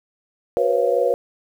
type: tone cluster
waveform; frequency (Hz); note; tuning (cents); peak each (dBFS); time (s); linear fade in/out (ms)
sine; 369.6 / 484.9 / 507 / 550 / 687; F#4 / B4 / B4 / C#5 / F5; -2 / -32 / +45 / -14 / -29; -26 / -19 / -27 / -20 / -26; 0.57-1.14; 0
effects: 8-bit